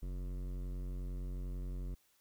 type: tone with hard clipping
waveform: sine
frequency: 45.6 Hz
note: F#1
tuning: 24 cents flat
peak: -40 dBFS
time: 0.02-1.95 s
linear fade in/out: 10 ms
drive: 15 dB
effects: white hiss -72 dBFS RMS until 2.2 s